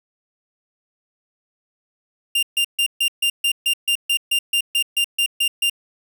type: tone bursts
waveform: 45% pulse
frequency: 2794 Hz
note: F7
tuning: in tune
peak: -16 dBFS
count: 16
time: 2.35-5.698 s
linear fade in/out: 5 ms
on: 78 ms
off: 140 ms
effects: none